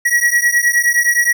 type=beating tone pair; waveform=square; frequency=1912 / 1921.6 Hz; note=A#6 / B6; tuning=+43 / -48 cents; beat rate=9.6 Hz; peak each=-15 dBFS; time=0.05-1.33 s; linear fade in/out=10 ms; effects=none